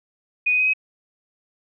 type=tone with pitch steps; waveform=sine; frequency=2477 / 2497 / 2517 / 2538 Hz; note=D#7 / D#7 / D#7 / D#7; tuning=-8 / +6 / +19 / +34 cents; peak=-16 dBFS; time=0.46-0.736 s; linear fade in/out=10 ms; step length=69 ms; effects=none